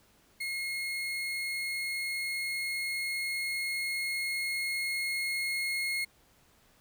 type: tone with level ramp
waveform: 35% pulse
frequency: 2155 Hz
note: C#7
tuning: 49 cents flat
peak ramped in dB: -31 to -28 dBFS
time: 0.4-6.05 s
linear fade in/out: 10 ms
effects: pink hiss -64 dBFS RMS until 6.8 s